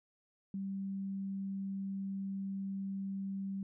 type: tone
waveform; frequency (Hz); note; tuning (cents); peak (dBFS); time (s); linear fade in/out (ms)
sine; 194.9; G3; -10; -36; 0.54-3.63; 2
effects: none